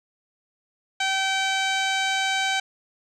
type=tone with low-pass filter; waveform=15% pulse; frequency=771 Hz; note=G5; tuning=29 cents flat; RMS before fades=-24 dBFS; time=1-2.6 s; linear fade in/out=5 ms; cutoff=5400 Hz; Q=2.7; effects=none